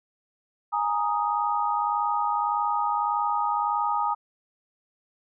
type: chord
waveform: sine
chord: Ab suspended second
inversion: none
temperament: equal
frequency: 830.6 / 932.3 / 1244.5 Hz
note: Ab5 / Bb5 / Eb6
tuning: 0 / 0 / 0 cents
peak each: -27 dBFS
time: 0.72-4.15 s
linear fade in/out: 20 ms
effects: none